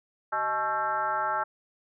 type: tone with frequency modulation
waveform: sine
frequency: 1101 Hz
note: C#6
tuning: 12 cents flat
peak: -25 dBFS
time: 0.32-1.44 s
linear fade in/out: 10 ms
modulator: 239 Hz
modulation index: 1.8
effects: none